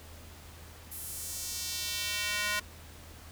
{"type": "tone with high-pass filter sweep", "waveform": "square", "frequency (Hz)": 207.7, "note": "G#3", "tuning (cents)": 0, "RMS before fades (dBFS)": -35, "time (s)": [0.91, 2.6], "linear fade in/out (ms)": 10, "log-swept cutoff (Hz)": [12000, 1500], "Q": 1.2, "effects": ["added 80 Hz sine -50 dBFS peak until 3.31 s", "pink hiss -52 dBFS RMS until 3.31 s"]}